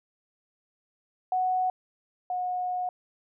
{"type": "tone pair in turn", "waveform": "sine", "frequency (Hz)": [740, 726.9], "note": ["F#5", "F#5"], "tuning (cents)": [0, -31], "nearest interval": "unison", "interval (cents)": 31, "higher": "first", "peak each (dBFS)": [-23, -27], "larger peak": "first", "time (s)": [[1.32, 1.7], [2.3, 2.89]], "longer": "second", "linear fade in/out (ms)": 2, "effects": []}